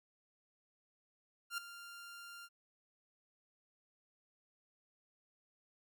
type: tone with ADSR envelope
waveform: sawtooth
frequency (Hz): 1394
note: F6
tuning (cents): -4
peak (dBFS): -32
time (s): 1.5-2.49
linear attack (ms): 79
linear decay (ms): 4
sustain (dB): -14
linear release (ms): 48
effects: none